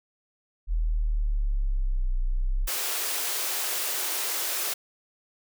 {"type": "linear two-way sweep", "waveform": "sine", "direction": "down then up", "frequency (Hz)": [40.98, 30.33, 33.6], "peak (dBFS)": -22, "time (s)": [0.67, 2.69], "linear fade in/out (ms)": 50, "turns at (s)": 2.19}
{"type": "high-pass noise", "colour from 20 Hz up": "white", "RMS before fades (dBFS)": -29, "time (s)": [2.67, 4.74], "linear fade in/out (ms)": 10, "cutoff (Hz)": 320, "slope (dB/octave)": 48}
{"effects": []}